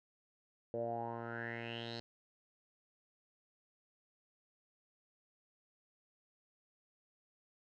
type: tone with low-pass filter sweep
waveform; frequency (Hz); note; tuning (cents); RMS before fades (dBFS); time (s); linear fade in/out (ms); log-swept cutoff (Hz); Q
10% pulse; 116.54; A#2; 0; -42; 0.74-2; 0; 520 to 4500; 7
effects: none